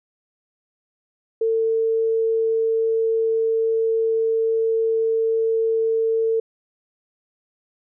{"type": "tone", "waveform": "sine", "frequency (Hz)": 449.4, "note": "A4", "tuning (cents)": 37, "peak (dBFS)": -17, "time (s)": [1.41, 6.4], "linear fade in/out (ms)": 5, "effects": []}